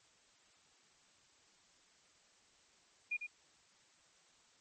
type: tone with echo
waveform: sine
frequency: 2429 Hz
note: D#7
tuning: 42 cents flat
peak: -34 dBFS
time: 3.11-3.17 s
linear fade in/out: 10 ms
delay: 99 ms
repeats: 1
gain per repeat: -7 dB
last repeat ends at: 3.269 s
effects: white hiss -68 dBFS RMS until 4.6 s + MP3 32 kbps